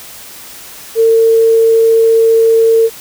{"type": "tone", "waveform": "sine", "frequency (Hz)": 452.4, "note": "A4", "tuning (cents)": 48, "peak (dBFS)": -5, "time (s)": [0.95, 2.9], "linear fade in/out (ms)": 50, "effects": ["white hiss -32 dBFS RMS until 3 s"]}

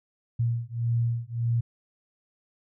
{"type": "beating tone pair", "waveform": "sine", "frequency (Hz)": [116.54, 118.24], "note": ["A#2", "A#2"], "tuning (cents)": [0, 25], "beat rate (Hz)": 1.7, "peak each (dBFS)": -27, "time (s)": [0.39, 1.61], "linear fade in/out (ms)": 10, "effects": []}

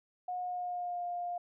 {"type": "tone with pitch glide", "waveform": "sine", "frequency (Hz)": [724, 704.6], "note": ["F#5", "F5"], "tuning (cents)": [-38, 15], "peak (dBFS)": -34, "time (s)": [0.28, 1.38], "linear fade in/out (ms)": 5, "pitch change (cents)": -47, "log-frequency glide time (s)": [0.38, 1.04], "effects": []}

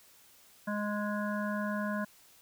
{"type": "harmonic tone", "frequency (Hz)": 207.7, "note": "G#3", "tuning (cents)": 0, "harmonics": [1, 3, 5, 7, 8], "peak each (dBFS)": [-33, -38, -40, -41, -42], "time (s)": [0.67, 2.05], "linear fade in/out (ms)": 10, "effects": ["white hiss -60 dBFS RMS until 2.41 s"]}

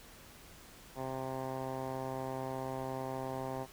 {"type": "tone with low-pass filter", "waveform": "10% pulse", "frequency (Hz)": 131.6, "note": "C3", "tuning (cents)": 10, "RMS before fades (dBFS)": -39, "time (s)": [0.95, 3.67], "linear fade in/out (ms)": 50, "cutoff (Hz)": 1000, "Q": 2.2, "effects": ["pink hiss -55 dBFS RMS until 3.72 s"]}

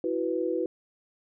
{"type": "chord", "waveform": "sine", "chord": "E suspended second", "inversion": "none", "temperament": "equal", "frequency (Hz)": [329.6, 370, 493.9], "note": ["E4", "F#4", "B4"], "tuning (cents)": [0, 0, 0], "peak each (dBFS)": -30, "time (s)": [0.04, 0.66], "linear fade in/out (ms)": 2, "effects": []}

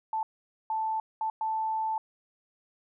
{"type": "tone bursts at uneven times", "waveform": "sine", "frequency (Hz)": 880, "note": "A5", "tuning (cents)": 0, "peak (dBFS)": -27, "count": 4, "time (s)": [[0.13, 0.23], [0.7, 1], [1.21, 1.3], [1.41, 1.98]], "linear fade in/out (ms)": 2, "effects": []}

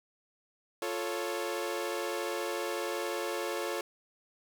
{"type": "chord", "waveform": "sawtooth", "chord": "F augmented", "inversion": "none", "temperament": "equal", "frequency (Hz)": [349.2, 440, 554.4], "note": ["F4", "A4", "C#5"], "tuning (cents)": [0, 0, 0], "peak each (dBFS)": -33, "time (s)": [0.82, 3.81], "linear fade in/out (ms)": 2, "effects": []}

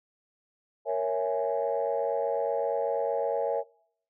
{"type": "chord", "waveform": "sine", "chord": "A# half-diminished seventh", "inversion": "none", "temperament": "equal", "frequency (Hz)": [466.2, 554.4, 659.3, 830.6], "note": ["A#4", "C#5", "E5", "G#5"], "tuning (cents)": [0, 0, 0, 0], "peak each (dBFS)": [-30, -29, -31, -33], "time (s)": [0.85, 3.64], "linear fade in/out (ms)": 50, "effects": ["noise-tail reverb RT60 0.7 s tail -25 dB re dry", "tanh soft clip ceiling -17 dBFS"]}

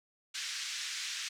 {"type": "band-pass noise", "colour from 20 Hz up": "white", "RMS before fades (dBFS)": -39, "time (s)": [0.34, 1.29], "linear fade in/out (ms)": 10, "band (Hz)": [1600, 6400], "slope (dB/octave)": 24, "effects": []}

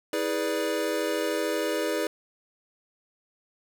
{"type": "chord", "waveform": "square", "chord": "E dominant seventh", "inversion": "none", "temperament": "equal with one note detuned", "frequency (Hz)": [322.8, 415.3, 493.9, 587.3], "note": ["E4", "G#4", "B4", "D5"], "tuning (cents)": [-36, 0, 0, 0], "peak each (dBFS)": -32, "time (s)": [0.13, 2.07], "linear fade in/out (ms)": 2, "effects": []}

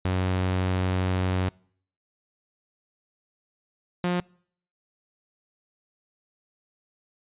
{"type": "tone pair in turn", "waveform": "sawtooth", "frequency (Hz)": [92.5, 177.67], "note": ["F#2", "F3"], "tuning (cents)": [0, 30], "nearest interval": "major seventh", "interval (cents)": 1130, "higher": "second", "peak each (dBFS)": -19, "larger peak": "neither", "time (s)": [[0.05, 1.49], [4.04, 4.2]], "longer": "first", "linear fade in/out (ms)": 0, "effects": ["noise-tail reverb RT60 0.6 s tail -26 dB re dry", "resampled to 8000 Hz"]}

